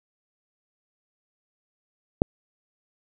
click, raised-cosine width 2 ms, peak -4 dBFS, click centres 2.219 s, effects none

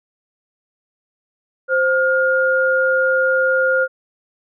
sine tone pair together, 523.3 / 1419 Hz, C5 / F6, 0 / +27 cents, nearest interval octave + perfect fourth, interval 1727 cents, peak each -16 dBFS, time 1.68-3.88 s, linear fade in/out 50 ms, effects none

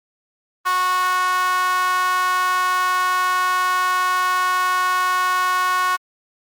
sawtooth tone with high-pass filter, 366.9 Hz, F#4, 15 cents flat, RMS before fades -19 dBFS, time 0.65-5.97 s, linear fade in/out 20 ms, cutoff 1200 Hz, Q 8.5, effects Opus 32 kbps

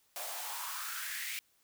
white noise with high-pass filter sweep, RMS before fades -40 dBFS, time 0.16-1.39 s, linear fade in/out 0 ms, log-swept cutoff 600 to 2300 Hz, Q 4.7, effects white hiss -71 dBFS RMS until 1.63 s

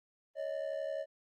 triangle ring-modulated tone, 594 Hz, D5, 20 cents sharp, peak -30 dBFS, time 0.35-1.06 s, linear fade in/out 50 ms, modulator 35.9 Hz, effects Opus 24 kbps

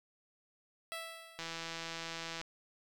10% pulse tone with exponential decay, 659 Hz, E5, 1 cent flat, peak -30 dBFS, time 0.92-1.94 s, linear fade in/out 0 ms, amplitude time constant 220 ms
click train, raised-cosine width 0.2 ms, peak -24 dBFS, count 170, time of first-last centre 1.39-2.414 s, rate 165 Hz
effects none

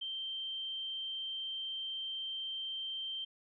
sine tone, 3136 Hz, G7, in tune, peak -37 dBFS, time 0.01-3.25 s, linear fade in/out 10 ms, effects none

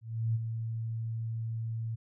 sine tone with ADSR envelope, 113.3 Hz, A#2, 49 cents flat, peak -25 dBFS, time 0.01-1.96 s, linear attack 340 ms, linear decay 28 ms, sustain -7 dB, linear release 16 ms, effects none

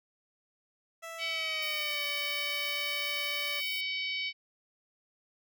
15% pulse tone with pitch glide, 660 to 584.6 Hz, E5 to D5, +2 to -8 cents, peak -34 dBFS, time 1.02-3.61 s, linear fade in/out 20 ms, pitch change -210 cents, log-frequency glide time 1.26-2.02 s
harmonic tone, 757 Hz, F#5, 39 cents sharp, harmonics 3 / 4 / 5 / 6 / 7, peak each -34 / -37 / -42 / -43 / -44 dBFS, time 1.18-4.33 s, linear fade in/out 50 ms
violet noise, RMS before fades -44 dBFS, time 1.62-3.81 s, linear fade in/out 5 ms
effects none

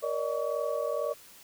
sine tone cluster, 470.3 / 574 / 616 / 1131 Hz, A#4 / D5 / D#5 / C#6, +15 / -40 / -17 / +34 cents, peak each -34 / -32 / -33 / -38 dBFS, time 0.02-1.14 s, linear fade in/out 20 ms, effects white hiss -53 dBFS RMS until 1.43 s

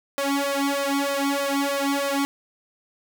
sawtooth tone with flanger, 279.5 Hz, C#4, 14 cents sharp, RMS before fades -24 dBFS, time 0.18-2.25 s, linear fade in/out 0 ms, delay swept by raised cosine 1.6 to 2.7 ms, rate 3.2 Hz, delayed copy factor +0.95, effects none

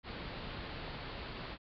pink low-pass noise, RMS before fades -44 dBFS, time 0.03-1.58 s, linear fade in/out 50 ms, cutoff 4700 Hz, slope 96 dB/octave, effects none

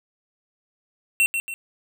square tone with echo, 2717 Hz, F7, 48 cents flat, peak -16 dBFS, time 1.2-1.26 s, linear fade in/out 0 ms, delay 140 ms, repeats 2, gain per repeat -7 dB, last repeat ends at 1.54 s, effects none

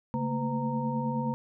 sine tone cluster, 139.2 / 219.6 / 229.2 / 506 / 926 Hz, C#3 / A3 / A#3 / B4 / A#5, +8 / -3 / -29 / +42 / -12 cents, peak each -33 / -38 / -31 / -37 / -34 dBFS, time 0.14-1.34 s, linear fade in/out 0 ms, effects none

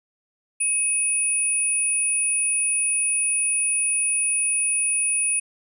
sine tone pair together, 2557 / 9727 Hz, D#7 / D#9, +47 / -40 cents, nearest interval octave + major seventh, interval 2313 cents, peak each -27 / -20 dBFS, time 0.6-5.4 s, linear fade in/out 10 ms, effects none

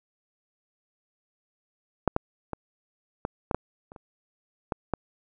clicks, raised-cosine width 1 ms, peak -6 / -9 / -17 / -14 / -12 / -10 / -30 / -30 / -13 / -11 dBFS, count 10, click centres 2.077 / 2.164 / 2.533 / 3.251 / 3.512 / 3.546 / 3.919 / 3.962 / 4.722 / 4.937 s, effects none

